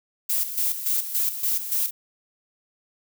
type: noise with tremolo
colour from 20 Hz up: violet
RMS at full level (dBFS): -23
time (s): 0.29-1.91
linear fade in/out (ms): 10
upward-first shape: square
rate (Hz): 3.5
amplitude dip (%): 65
effects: none